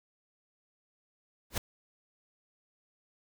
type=noise with exponential growth; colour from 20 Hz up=pink; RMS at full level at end=-25 dBFS; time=1.5-1.58 s; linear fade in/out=5 ms; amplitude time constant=16 ms; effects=none